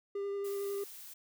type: tone with vibrato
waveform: triangle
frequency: 400 Hz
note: G4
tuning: 35 cents sharp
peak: -32 dBFS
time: 0.15-0.84 s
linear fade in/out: 5 ms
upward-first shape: sine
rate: 11 Hz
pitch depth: 12 cents each way
type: noise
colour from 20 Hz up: blue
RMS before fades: -49 dBFS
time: 0.44-1.14 s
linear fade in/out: 10 ms
effects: none